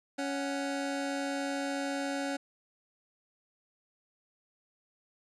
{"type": "tone pair together", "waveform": "25% pulse", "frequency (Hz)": [278.5, 741.6], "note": ["C#4", "F#5"], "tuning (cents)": [8, 4], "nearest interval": "octave + perfect fourth", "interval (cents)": 1696, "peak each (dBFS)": [-29, -35], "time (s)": [0.18, 2.37], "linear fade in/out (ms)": 10, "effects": ["resampled to 22050 Hz"]}